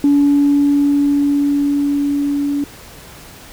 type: tone with level ramp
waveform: sine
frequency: 285.5 Hz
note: D4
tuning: 49 cents flat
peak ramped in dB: -7 to -15 dBFS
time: 0.04-2.64 s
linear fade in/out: 2 ms
effects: tanh soft clip ceiling -5 dBFS + pink hiss -38 dBFS RMS until 3.52 s